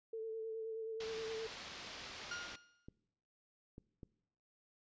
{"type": "tone with vibrato", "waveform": "sine", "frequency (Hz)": 445.3, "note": "A4", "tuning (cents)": 21, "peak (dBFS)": -40, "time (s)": [0.13, 1.47], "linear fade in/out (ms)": 5, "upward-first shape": "sine", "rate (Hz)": 9.5, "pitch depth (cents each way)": 24}
{"type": "low-pass noise", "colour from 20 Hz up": "white", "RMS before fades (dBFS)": -50, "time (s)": [1, 2.56], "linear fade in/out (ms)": 5, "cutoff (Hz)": 5100, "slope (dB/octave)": 24}
{"type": "tone with exponential decay", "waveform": "40% pulse", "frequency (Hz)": 1420, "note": "F6", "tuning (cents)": 28, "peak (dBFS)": -39, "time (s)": [2.31, 2.87], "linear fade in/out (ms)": 5, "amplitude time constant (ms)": 120}
{"type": "clicks", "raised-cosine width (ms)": 3, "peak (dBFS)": -38, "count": 3, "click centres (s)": [2.885, 3.781, 4.032]}
{"effects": ["noise-tail reverb RT60 0.8 s tail -21 dB re dry", "resampled to 16000 Hz"]}